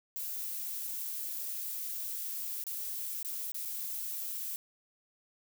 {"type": "noise with dropouts", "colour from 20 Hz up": "violet", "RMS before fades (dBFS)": -38, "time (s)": [0.16, 4.56], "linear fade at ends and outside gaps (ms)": 0, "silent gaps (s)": [[2.638, 2.667], [3.229, 3.248], [3.519, 3.544], [3.651, 3.656]], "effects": []}